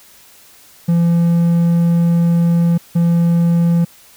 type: tone bursts at uneven times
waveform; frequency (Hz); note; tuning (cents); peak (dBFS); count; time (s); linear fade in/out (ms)
triangle; 169.9; F3; -47; -8; 2; 0.88-2.78 / 2.95-3.85; 10
effects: white hiss -45 dBFS RMS until 4.16 s